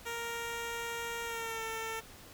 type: tone with pitch glide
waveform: 10% pulse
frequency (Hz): 466.2 to 448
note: A#4 to A4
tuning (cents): 0 to +31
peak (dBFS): -28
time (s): 0.05-2.01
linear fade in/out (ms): 20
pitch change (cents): -69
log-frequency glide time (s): 1.24-1.61
effects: pink hiss -53 dBFS RMS until 2.33 s